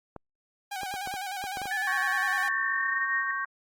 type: clicks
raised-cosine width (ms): 1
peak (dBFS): -25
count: 9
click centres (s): 0.163 / 0.833 / 0.94 / 1.074 / 1.14 / 1.44 / 1.572 / 1.617 / 1.656
type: tone with vibrato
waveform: sawtooth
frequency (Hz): 778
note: G5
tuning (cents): -13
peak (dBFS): -29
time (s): 0.71-2.49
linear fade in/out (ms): 10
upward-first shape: square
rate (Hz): 9.9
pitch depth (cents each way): 63
type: tone with pitch glide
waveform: sine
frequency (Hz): 1735 to 1859.5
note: A6 to A#6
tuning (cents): -25 to -5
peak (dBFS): -28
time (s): 1.71-3.31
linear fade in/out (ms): 2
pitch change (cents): +120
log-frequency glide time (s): 2.04-3.1
type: chord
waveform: sine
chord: G diminished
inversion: second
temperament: equal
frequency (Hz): 1108.7 / 1568 / 1864.7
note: Db6 / G6 / Bb6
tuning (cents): 0 / 0 / 0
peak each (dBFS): -32 / -32 / -35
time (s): 1.87-3.45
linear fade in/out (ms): 5
effects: Opus 48 kbps